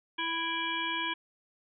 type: harmonic tone with a mistuned harmonic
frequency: 330 Hz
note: E4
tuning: 2 cents sharp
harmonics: 1 / 3 / 5 / 7 / 9 / 10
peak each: -41 / -35 / -37 / -36 / -40 / -37 dBFS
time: 0.18-1.14 s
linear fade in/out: 10 ms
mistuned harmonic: 7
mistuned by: +30 cents
effects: none